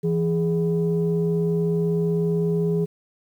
sine tone pair together, 166.87 / 415.3 Hz, E3 / G#4, +21 / 0 cents, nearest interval octave + major third, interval 1579 cents, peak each -20 / -22 dBFS, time 0.03-2.86 s, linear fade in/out 20 ms, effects tanh soft clip ceiling -13 dBFS + 9-bit

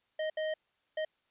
square tone bursts at uneven times, 624 Hz, D#5, 5 cents sharp, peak -32 dBFS, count 3, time 0.19-0.3 / 0.37-0.54 / 0.97-1.05 s, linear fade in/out 5 ms, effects white hiss -75 dBFS RMS until 1.3 s + resampled to 8000 Hz

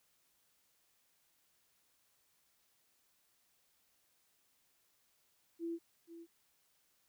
sine tone with echo, 335.2 Hz, E4, 29 cents sharp, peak -37 dBFS, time 5.59-5.79 s, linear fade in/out 50 ms, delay 480 ms, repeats 1, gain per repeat -12 dB, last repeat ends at 6.27 s, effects white hiss -75 dBFS RMS until 7.08 s

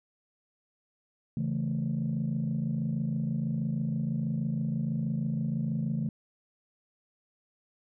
sine chord, A major, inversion first, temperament equal, 138.59 / 164.81 / 220 Hz, C#3 / E3 / A3, 0 / 0 / 0 cents, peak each -31 dBFS, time 1.37-6.09 s, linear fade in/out 2 ms, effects tanh soft clip ceiling -22 dBFS

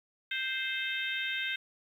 harmonic tone, 523.3 Hz, C5, in tune, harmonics 3 / 4 / 5 / 6 / 7, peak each -36 / -37 / -38 / -39 / -39 dBFS, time 0.31-1.56 s, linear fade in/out 5 ms, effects 10-bit

